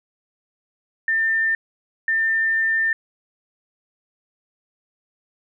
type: tone bursts at uneven times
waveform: sine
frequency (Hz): 1797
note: A6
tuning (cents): +36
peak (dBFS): -17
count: 2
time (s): 1.08-1.55 / 2.08-2.93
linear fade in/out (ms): 2
effects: none